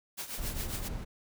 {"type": "noise with tremolo", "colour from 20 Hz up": "white", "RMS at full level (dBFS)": -37, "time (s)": [0.17, 0.89], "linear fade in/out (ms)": 20, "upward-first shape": "triangle", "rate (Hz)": 7.4, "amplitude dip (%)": 80}
{"type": "noise", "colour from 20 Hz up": "brown", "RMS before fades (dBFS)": -37, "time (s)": [0.37, 1.05], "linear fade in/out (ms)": 20}
{"effects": []}